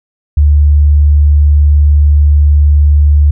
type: tone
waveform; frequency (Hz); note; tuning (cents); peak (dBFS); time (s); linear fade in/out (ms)
sine; 73.42; D2; 0; -3; 0.37-3.31; 5
effects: none